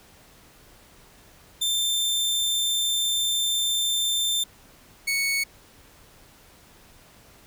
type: tone pair in turn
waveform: sawtooth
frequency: 3574 / 2217 Hz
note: A7 / C#7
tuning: +26 / 0 cents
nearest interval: minor sixth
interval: 826 cents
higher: first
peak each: -19 dBFS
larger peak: neither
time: 1.61-4.44 / 5.07-5.44 s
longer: first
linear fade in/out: 10 ms
effects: pink hiss -53 dBFS RMS until 7.46 s